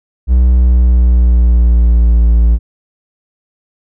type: tone with pitch glide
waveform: triangle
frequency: 62 to 57.18 Hz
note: B1 to A#1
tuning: +7 to -33 cents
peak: -3 dBFS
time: 0.27-2.59 s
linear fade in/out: 50 ms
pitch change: -140 cents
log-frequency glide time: 0.47-2.24 s
effects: none